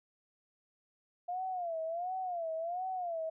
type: tone with vibrato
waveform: sine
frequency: 696 Hz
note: F5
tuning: 6 cents flat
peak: -34 dBFS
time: 1.28-3.3 s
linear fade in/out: 10 ms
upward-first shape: sine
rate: 1.4 Hz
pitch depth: 140 cents each way
effects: none